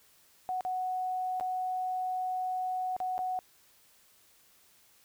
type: tone with dropouts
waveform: sine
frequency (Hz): 740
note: F#5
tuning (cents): 0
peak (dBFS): -30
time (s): 0.49-3.39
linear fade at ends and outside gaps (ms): 0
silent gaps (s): 0.608-0.65 / 1.399-1.409 / 2.965-3.002 / 3.18-3.19
effects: white hiss -63 dBFS RMS until 5.04 s